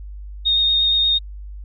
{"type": "tone with vibrato", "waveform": "sine", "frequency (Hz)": 3700, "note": "A#7", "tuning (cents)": -14, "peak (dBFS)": -14, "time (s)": [0.45, 1.19], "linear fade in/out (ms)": 20, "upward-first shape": "sine", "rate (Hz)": 8.5, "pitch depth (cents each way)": 11, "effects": ["added 50 Hz sine -31 dBFS peak until 1.64 s"]}